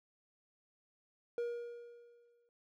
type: tone with exponential decay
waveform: triangle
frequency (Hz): 475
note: A#4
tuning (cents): +33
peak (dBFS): -31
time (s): 1.38-2.49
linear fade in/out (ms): 1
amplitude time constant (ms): 240
effects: none